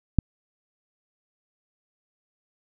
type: click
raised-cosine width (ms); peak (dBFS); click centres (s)
5; -5; 0.187
effects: none